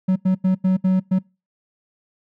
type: tone bursts at uneven times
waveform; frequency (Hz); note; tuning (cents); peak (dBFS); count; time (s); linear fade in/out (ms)
triangle; 186.9; F#3; +18; -12; 6; 0.08-0.16 / 0.25-0.35 / 0.44-0.55 / 0.64-0.77 / 0.84-1 / 1.11-1.19; 10
effects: noise-tail reverb RT60 0.3 s tail -26 dB re dry